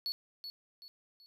triangle tone with echo, 4407 Hz, C#8, 11 cents flat, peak -32 dBFS, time 0.06-0.12 s, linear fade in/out 0 ms, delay 380 ms, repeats 3, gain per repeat -8 dB, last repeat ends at 1.26 s, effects none

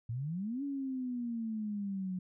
sine exponential two-way sweep, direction up then down, 110 to 284.9 to 181.5 Hz, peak -34 dBFS, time 0.09-2.19 s, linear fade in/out 5 ms, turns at 0.63 s, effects none

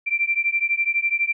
sine beating tone pair, 2349 / 2361 Hz, D7 / D7, 0 / +9 cents, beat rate 12 Hz, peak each -22 dBFS, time 0.06-1.33 s, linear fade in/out 20 ms, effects none

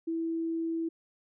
sine tone, 328.8 Hz, E4, 4 cents flat, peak -29 dBFS, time 0.07-0.89 s, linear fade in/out 10 ms, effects none

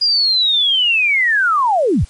sine linear sweep, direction down, 4900 to 36.91 Hz, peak -11 dBFS, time 0.01-2.05 s, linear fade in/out 10 ms, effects white hiss -46 dBFS RMS until 2.09 s + MP3 48 kbps

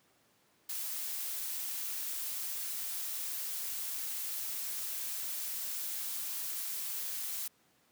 blue noise, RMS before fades -38 dBFS, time 0.69-7.48 s, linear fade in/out 5 ms, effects pink hiss -69 dBFS RMS until 7.91 s + high-pass 150 Hz 12 dB/octave

